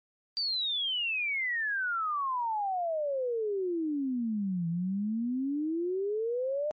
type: exponential two-way sweep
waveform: sine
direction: down then up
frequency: 4699 to 164.9 to 613 Hz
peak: -28 dBFS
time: 0.37-6.71 s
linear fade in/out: 0 ms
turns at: 4.68 s
effects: MP3 32 kbps